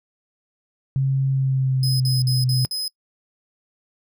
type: tone with pitch glide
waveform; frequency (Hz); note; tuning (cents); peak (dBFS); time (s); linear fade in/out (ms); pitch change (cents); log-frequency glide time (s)
sine; 134.8 to 127.23; C#3 to C3; -48 to -48; -17; 0.96-2.65; 0; -100; 1.29-2.27
type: tone bursts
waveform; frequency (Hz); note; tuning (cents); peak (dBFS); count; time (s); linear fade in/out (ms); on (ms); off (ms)
40% pulse; 5060; D#8; +28; -23; 5; 1.83-2.88; 2; 170; 50
effects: noise-tail reverb RT60 0.1 s tail -25 dB re dry